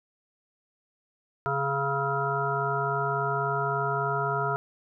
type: harmonic tone with a mistuned harmonic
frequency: 138.59 Hz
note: C#3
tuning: in tune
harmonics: 1 / 3 / 5 / 7 / 9 / 10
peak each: -32 / -32 / -32 / -32 / -32 / -32 dBFS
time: 1.46-4.56 s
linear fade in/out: 0 ms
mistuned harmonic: 9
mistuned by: +48 cents
effects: none